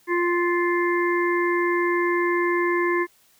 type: harmonic tone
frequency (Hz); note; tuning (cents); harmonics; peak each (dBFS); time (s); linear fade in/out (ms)
349.2; F4; 0; 1 / 3 / 5 / 6; -21 / -26 / -28 / -29; 0.07-3.07; 50
effects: white hiss -59 dBFS RMS until 3.39 s